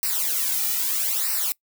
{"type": "noise with flanger", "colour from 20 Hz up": "blue", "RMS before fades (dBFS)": -24, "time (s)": [0.03, 1.52], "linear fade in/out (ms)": 0, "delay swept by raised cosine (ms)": [0.29, 1.89], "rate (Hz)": 0.78, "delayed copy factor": -0.9, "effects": ["noise-tail reverb RT60 0.1 s tail -23 dB re dry"]}